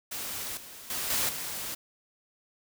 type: noise with level steps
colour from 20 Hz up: white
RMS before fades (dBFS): -36 / -46 / -33 / -28 / -36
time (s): 0.11-1.75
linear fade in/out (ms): 10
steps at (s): 0.57 / 0.9 / 1.1 / 1.29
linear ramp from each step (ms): 2
effects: none